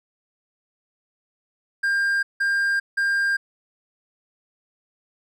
triangle tone bursts, 1600 Hz, G6, 35 cents sharp, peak -17 dBFS, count 3, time 1.83-3.37 s, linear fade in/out 10 ms, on 400 ms, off 170 ms, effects none

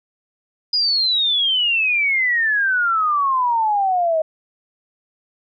sine exponential sweep, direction down, 4978 to 622.3 Hz, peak -15 dBFS, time 0.73-4.22 s, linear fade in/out 5 ms, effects none

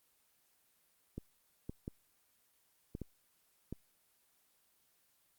clicks, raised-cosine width 3 ms, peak -28 dBFS, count 6, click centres 1.18 / 1.695 / 1.879 / 2.951 / 3.017 / 3.726 s, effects white hiss -73 dBFS RMS until 5.38 s + Opus 24 kbps

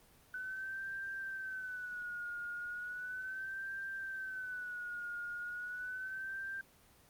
sine tone with vibrato, 1500 Hz, F#6, 23 cents sharp, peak -39 dBFS, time 0.34-6.61 s, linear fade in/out 2 ms, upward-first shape sine, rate 0.36 Hz, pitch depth 87 cents each way, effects pink hiss -64 dBFS RMS until 7.09 s + Opus 24 kbps

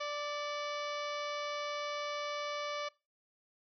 harmonic tone with a mistuned harmonic, 587.3 Hz, D5, in tune, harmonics 1 / 2 / 3 / 4 / 5 / 6 / 7 / 8 / 9 / 10, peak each -39 / -40 / -49 / -45 / -49 / -49 / -53 / -53 / -55 / -56 dBFS, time 0-2.89 s, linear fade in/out 10 ms, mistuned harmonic 4, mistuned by -39 cents, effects noise-tail reverb RT60 0.3 s tail -24 dB re dry

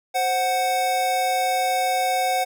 square tone pair together, 524 / 741 Hz, C5 / F#5, +2 / +2 cents, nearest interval tritone, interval 600 cents, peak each -28 / -21 dBFS, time 0.14-2.45 s, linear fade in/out 20 ms, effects none

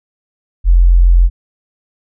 sine tone, 43.65 Hz, F1, in tune, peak -4 dBFS, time 0.64-1.3 s, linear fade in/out 50 ms, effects none

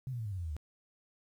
sine tone with pitch steps, 130.81 / 120.65 / 111.28 / 102.63 / 94.66 / 87.31 / 80.52 / 74.27 Hz, C3 / B2 / A2 / G#2 / F#2 / F2 / E2 / D2, 0 / -40 / +20 / -20 / +40 / 0 / -40 / +20 cents, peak -35 dBFS, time 0.07-0.566 s, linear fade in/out 0 ms, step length 62 ms, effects 11-bit

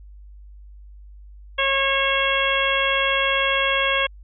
harmonic tone with a mistuned harmonic, 545 Hz, C#5, 29 cents flat, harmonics 1 / 2 / 3 / 4 / 5 / 6, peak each -25 / -25 / -25 / -25 / -25 / -25 dBFS, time 1.58-4.07 s, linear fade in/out 10 ms, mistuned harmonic 6, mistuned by +17 cents, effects added 50 Hz sine -40 dBFS peak until 4.23 s

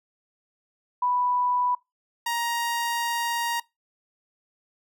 sine / sawtooth tone pair in turn, 987.8 / 939.3 Hz, B5 / A#5, 0 / +13 cents, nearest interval minor second, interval 87 cents, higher first, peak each -21 dBFS, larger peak neither, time 1.02-1.75 / 2.26-3.6 s, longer second, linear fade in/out 5 ms, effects noise-tail reverb RT60 0.2 s tail -22 dB re dry

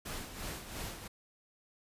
pink noise with tremolo, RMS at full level -40 dBFS, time 0.05-1.08 s, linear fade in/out 10 ms, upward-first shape sine, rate 2.9 Hz, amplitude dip 60%, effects resampled to 32000 Hz

